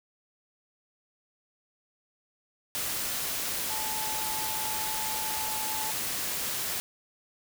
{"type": "tone in noise", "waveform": "sine", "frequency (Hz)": 869, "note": "A5", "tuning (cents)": -22, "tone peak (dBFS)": -36, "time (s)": [3.7, 5.91], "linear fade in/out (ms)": 0, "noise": "white", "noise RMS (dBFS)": -32, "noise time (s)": [2.75, 6.8], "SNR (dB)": -7, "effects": []}